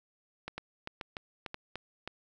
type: two click trains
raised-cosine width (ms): 0.3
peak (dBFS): -22 / -22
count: 4 / 5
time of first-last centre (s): 0.48-2.076 / 0.58-1.756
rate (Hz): 1.88 / 3.4
effects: none

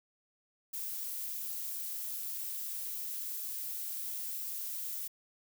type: noise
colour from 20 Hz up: violet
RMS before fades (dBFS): -39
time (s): 0.73-5.08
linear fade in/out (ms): 10
effects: none

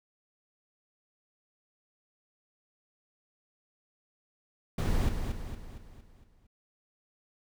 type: noise with echo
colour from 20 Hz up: brown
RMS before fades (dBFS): -27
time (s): 4.78-5.09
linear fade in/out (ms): 5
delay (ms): 230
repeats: 6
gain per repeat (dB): -6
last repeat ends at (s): 6.47
effects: none

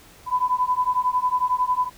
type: beating tone pair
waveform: sine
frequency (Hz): 996 / 1007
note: B5 / B5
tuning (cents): +14 / +33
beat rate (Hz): 11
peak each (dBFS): -22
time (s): 0.26-1.9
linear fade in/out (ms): 50
effects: pink hiss -49 dBFS RMS until 1.97 s

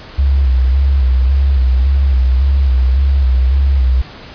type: tone with vibrato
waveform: sine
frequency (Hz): 66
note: C2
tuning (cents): +16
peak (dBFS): -8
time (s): 0.18-4.02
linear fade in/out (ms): 10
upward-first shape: square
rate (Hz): 1.8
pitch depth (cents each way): 60
effects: pink hiss -34 dBFS RMS until 4.34 s + resampled to 11025 Hz

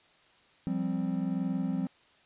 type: chord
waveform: triangle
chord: F suspended second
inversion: none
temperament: equal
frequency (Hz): 174.61 / 196 / 261.6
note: F3 / G3 / C4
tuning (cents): 0 / 0 / 0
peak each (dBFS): -31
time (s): 0.67-1.87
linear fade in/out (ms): 0
effects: white hiss -62 dBFS RMS until 2.25 s + resampled to 8000 Hz

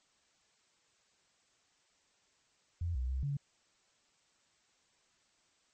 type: tone with pitch steps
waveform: sine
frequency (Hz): 85.4 / 62.8 / 65.5 / 141.6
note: F2 / B1 / C2 / C#3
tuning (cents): -38 / +30 / +2 / +37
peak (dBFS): -32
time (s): 2.81-3.37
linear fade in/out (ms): 5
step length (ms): 140
effects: white hiss -72 dBFS RMS until 5.73 s + MP3 32 kbps

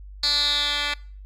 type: tone with band-pass filter sweep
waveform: 10% pulse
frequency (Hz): 290.9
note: D4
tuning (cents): -16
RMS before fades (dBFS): -23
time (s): 0.23-0.94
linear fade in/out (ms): 5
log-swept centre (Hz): 4400 to 2900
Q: 6.7
effects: noise-tail reverb RT60 0.5 s tail -24 dB re dry + added 49 Hz sine -38 dBFS peak until 1.25 s

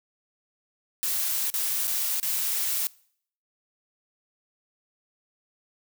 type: noise with dropouts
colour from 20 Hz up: blue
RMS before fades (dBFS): -27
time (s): 1.03-2.87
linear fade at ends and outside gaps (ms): 0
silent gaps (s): 1.501-1.54 / 1.872-1.878 / 2.199-2.229
effects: noise-tail reverb RT60 0.6 s tail -23 dB re dry

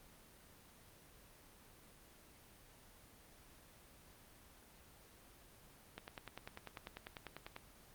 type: click train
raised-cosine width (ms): 0.3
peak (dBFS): -30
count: 17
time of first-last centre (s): 5.98-7.564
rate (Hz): 10.1
effects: pink hiss -62 dBFS RMS until 7.94 s + Opus 24 kbps

